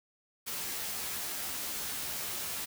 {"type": "noise with comb filter", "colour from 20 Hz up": "white", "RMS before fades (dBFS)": -37, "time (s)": [0.46, 2.66], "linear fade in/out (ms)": 20, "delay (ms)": 14, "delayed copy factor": 0.7, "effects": []}